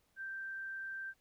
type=tone; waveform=sine; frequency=1568 Hz; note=G6; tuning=in tune; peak=-40 dBFS; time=0.16-1.14 s; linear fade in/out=50 ms; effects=pink hiss -75 dBFS RMS until 1.2 s